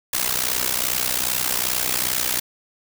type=noise with amplitude modulation; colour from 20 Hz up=white; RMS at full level=-19 dBFS; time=0.13-2.4 s; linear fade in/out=5 ms; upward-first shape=sine; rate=62.5 Hz; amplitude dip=85%; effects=none